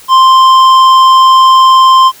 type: tone with tanh clipping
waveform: triangle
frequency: 1046.5 Hz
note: C6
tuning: in tune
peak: -3 dBFS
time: 0.08-2.12 s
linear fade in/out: 50 ms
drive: 14 dB
effects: white hiss -36 dBFS RMS until 2.2 s